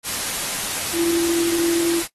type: tone in noise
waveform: sine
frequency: 338.1 Hz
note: E4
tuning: 44 cents sharp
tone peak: -18 dBFS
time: 0.93-2.03 s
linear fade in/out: 50 ms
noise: white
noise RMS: -25 dBFS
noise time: 0.03-2.08 s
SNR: +4 dB
effects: noise-tail reverb RT60 0.1 s tail -20 dB re dry + AAC 32 kbps